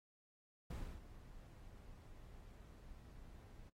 brown noise with ADSR envelope, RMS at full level -44 dBFS, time 0.7-3.7 s, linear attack 7 ms, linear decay 290 ms, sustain -13 dB, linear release 18 ms, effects noise-tail reverb RT60 0.1 s tail -18 dB re dry + AAC 48 kbps

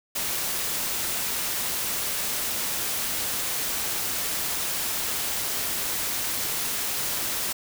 white noise, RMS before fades -28 dBFS, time 0.15-7.53 s, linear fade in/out 10 ms, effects none

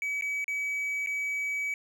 triangle tone with dropouts, 2280 Hz, C#7, 48 cents sharp, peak -27 dBFS, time 0.02-1.74 s, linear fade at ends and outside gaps 1 ms, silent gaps 0.211-0.222 / 0.443-0.48 / 1.062-1.071 s, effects none

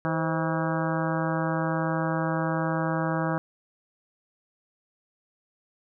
harmonic tone with a mistuned harmonic, 161.1 Hz, E3, 39 cents flat, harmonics 1 / 2 / 3 / 4 / 5 / 6 / 7 / 8 / 9 / 10, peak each -28 / -31 / -33 / -34 / -35 / -36 / -36 / -37 / -38 / -38 dBFS, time 0.05-3.38 s, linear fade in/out 0 ms, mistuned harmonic 3, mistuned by +120 cents, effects none

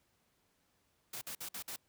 white noise bursts, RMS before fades -43 dBFS, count 5, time 1.13-1.762 s, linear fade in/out 5 ms, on 84 ms, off 53 ms, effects pink hiss -75 dBFS RMS until 1.88 s + high-pass 60 Hz 12 dB/octave

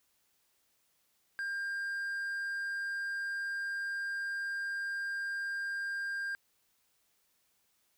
triangle tone, 1599 Hz, G6, 34 cents sharp, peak -32 dBFS, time 1.39-6.35 s, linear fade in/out 0 ms, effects white hiss -74 dBFS RMS until 7.97 s

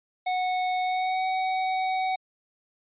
square tone with pitch glide, 736 to 751.5 Hz, F#5 to F#5, -9 to +27 cents, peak -25 dBFS, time 0.26-2.16 s, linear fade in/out 10 ms, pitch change +36 cents, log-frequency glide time 0.83-1.25 s, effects resampled to 8000 Hz

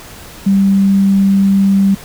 sine tone, 196 Hz, G3, in tune, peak -7 dBFS, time 0.46-1.95 s, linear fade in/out 10 ms, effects pink hiss -34 dBFS RMS until 2.04 s

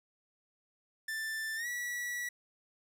45% pulse tone with pitch glide, 1770 to 1941.4 Hz, A6 to B6, +10 to -30 cents, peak -35 dBFS, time 1.08-2.29 s, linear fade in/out 5 ms, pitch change +160 cents, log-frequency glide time 1.56-1.67 s, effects none

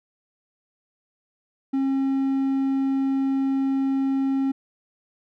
triangle tone, 270 Hz, C#4, 45 cents flat, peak -18 dBFS, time 1.73-4.52 s, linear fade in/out 10 ms, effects none

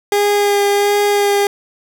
30% pulse tone with vibrato, 407.2 Hz, G#4, 34 cents flat, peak -9 dBFS, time 0.12-1.47 s, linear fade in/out 2 ms, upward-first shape sine, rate 1.4 Hz, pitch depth 13 cents each way, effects none

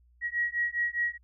sine beating tone pair, 1903 / 1907.9 Hz, A#6 / A#6, +35 / +40 cents, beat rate 4.9 Hz, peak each -30 dBFS, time 0.21-1.18 s, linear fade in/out 50 ms, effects added 60 Hz sine -59 dBFS peak until 1.23 s

